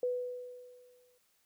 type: tone with exponential decay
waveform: sine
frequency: 495.5 Hz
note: B4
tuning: 6 cents sharp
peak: -28 dBFS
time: 0.03-1.18 s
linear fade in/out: 2 ms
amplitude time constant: 250 ms
effects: white hiss -73 dBFS RMS until 1.45 s